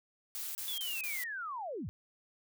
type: noise bursts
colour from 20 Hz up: blue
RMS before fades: -40 dBFS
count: 4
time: 0.35-1.237 s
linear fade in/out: 0 ms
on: 200 ms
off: 29 ms
type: linear sweep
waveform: sine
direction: down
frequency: 3499 to 61.74 Hz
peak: -37 dBFS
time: 0.68-1.89 s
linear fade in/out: 0 ms
effects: none